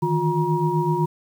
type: tone cluster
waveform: sine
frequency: 152.7 / 160.6 / 356.2 / 951 Hz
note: D#3 / E3 / F4 / A#5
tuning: -32 / -45 / +34 / +34 cents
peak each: -24 dBFS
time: 0.02-1.06 s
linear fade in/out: 10 ms
effects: 8-bit